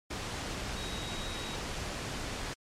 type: tone in noise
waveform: sine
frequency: 3800 Hz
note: A#7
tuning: 33 cents sharp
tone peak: -43 dBFS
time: 0.76-1.56 s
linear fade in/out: 10 ms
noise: pink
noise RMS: -37 dBFS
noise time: 0.1-2.54 s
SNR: -9 dB
effects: low-pass 7000 Hz 12 dB/octave + MP3 64 kbps